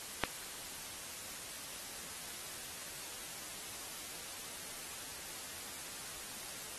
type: click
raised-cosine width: 0.3 ms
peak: -14 dBFS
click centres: 0.237 s
effects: white hiss -46 dBFS RMS until 6.78 s + AAC 32 kbps